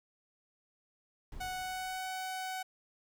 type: noise with exponential decay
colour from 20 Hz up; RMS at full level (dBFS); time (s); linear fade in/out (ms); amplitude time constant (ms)
brown; -44; 1.32-2.43; 2; 240
type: tone with pitch glide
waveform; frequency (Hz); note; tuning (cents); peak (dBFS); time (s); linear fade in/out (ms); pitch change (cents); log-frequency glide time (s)
sawtooth; 740 to 749.9; F#5 to F#5; 0 to +23; -33; 1.4-2.63; 10; +23; 1.51-2.06
effects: none